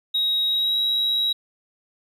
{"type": "tone with pitch glide", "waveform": "sine", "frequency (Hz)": [3800, 3855], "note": ["A#7", "B7"], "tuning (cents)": [33, -43], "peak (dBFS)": -17, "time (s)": [0.14, 1.33], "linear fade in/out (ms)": 10, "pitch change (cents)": 24, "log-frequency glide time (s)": [0.47, 0.77], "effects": ["tanh soft clip ceiling -17 dBFS", "9-bit"]}